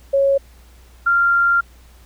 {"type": "tone pair in turn", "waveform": "sine", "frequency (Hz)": [551, 1388.4], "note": ["C#5", "F6"], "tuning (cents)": [-11, -11], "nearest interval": "octave + major third", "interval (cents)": 1600, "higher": "second", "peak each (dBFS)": -12, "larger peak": "neither", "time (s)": [[0.13, 0.38], [1.06, 1.61]], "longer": "second", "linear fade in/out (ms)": 10, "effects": ["added 60 Hz sine -44 dBFS peak until 2.05 s", "pink hiss -52 dBFS RMS until 2.05 s"]}